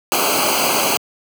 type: noise with comb filter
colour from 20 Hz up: pink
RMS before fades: -17 dBFS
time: 0.12-0.97 s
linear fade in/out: 0 ms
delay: 0.55 ms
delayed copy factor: -0.9
effects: high-pass 200 Hz 12 dB/octave